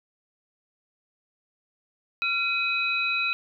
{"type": "tone cluster", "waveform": "sine", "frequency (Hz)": [1375, 2520, 3926], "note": ["F6", "D#7", "B7"], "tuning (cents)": [-27, 21, -11], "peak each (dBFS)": [-32, -24, -32], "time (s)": [2.22, 3.33], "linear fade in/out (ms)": 0, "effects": []}